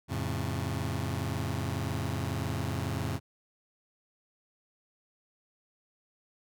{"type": "chord", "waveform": "sawtooth", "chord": "F augmented", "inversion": "none", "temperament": "just", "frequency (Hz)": [87.31, 109.13, 136.42], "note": ["F2", "A2", "C#3"], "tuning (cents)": [0, -14, -27], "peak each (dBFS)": -31, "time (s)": [0.08, 3.2], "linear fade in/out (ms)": 50, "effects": []}